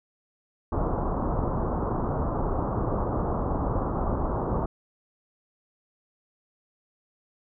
pink low-pass noise, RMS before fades -27 dBFS, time 0.72-4.66 s, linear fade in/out 5 ms, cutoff 1200 Hz, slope 48 dB/octave, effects none

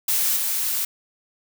blue noise with level steps, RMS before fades -21 / -24 dBFS, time 0.08-0.85 s, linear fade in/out 5 ms, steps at 0.36 s, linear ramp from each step 10 ms, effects none

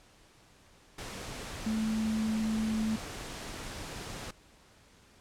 sine tone in noise, 219.3 Hz, A3, 6 cents flat, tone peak -28 dBFS, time 1.66-2.96 s, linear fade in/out 5 ms, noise pink, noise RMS -41 dBFS, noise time 0.98-4.31 s, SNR +10 dB, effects pink hiss -60 dBFS RMS until 5.2 s + low-pass 9000 Hz 12 dB/octave

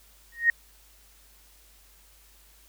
sine tone with exponential growth, 1864.7 Hz, A#6, in tune, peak -13 dBFS, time 0.32-0.5 s, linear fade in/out 2 ms, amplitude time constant 37 ms, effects added 50 Hz sine -58 dBFS peak until 2.68 s + white hiss -58 dBFS RMS until 2.68 s

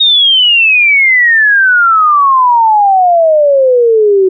sine exponential sweep, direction down, 3753 to 370 Hz, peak -4 dBFS, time 0-4.29 s, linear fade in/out 10 ms, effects none

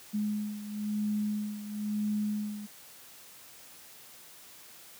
sine beating tone pair, 209.6 / 210.6 Hz, G#3 / G#3, +16 / +24 cents, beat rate 1 Hz, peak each -31 / -36 dBFS, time 0.13-2.67 s, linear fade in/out 20 ms, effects white hiss -52 dBFS RMS until 4.99 s + high-pass 80 Hz 12 dB/octave

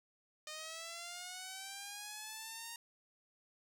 5% pulse linear sweep, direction up, 610 to 932.3 Hz, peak -33 dBFS, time 0.47-2.76 s, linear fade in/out 2 ms, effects none

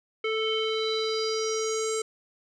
square tone with low-pass filter sweep, 440 Hz, A4, in tune, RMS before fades -28 dBFS, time 0.24-2.02 s, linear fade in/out 5 ms, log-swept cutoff 2600 to 7900 Hz, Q 6.1, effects none

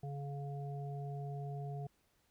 harmonic tone, 141.1 Hz, C#3, 31 cents sharp, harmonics 1 / 3 / 5, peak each -40 / -50 / -49 dBFS, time 0.03-1.87 s, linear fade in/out 5 ms, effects pink hiss -75 dBFS RMS until 2.3 s

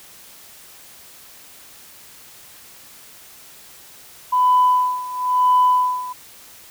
sine tone with tremolo, 1000 Hz, B5, 21 cents sharp, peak -10 dBFS, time 4.32-6.13 s, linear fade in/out 10 ms, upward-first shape sine, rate 0.99 Hz, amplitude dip 85%, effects tanh soft clip ceiling -7 dBFS + white hiss -44 dBFS RMS until 6.7 s

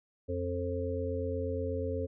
harmonic tone, 88.3 Hz, F2, 20 cents sharp, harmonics 1 / 3 / 5 / 6, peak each -35 / -39 / -36 / -37 dBFS, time 0.28-2.07 s, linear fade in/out 20 ms, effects none

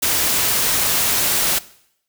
white noise, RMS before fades -18 dBFS, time 0.02-1.59 s, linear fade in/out 10 ms, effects noise-tail reverb RT60 0.7 s tail -19 dB re dry

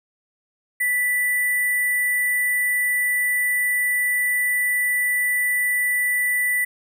sine tone with sample-and-hold, 1975.5 Hz, B6, in tune, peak -18 dBFS, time 0.8-6.65 s, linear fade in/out 10 ms, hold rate 11025 Hz, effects none

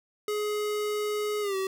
square tone with pitch glide, 419.8 to 382.7 Hz, G#4 to G4, +19 to -42 cents, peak -28 dBFS, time 0.28-1.67 s, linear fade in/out 2 ms, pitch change -161 cents, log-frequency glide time 1.41-1.56 s, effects none

